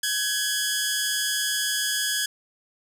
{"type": "tone pair together", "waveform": "10% pulse", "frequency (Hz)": [1533, 1673.5], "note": ["G6", "G#6"], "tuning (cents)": [-39, 13], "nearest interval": "major second", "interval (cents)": 152, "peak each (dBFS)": [-23, -15], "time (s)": [0.03, 2.26], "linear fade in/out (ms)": 5, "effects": []}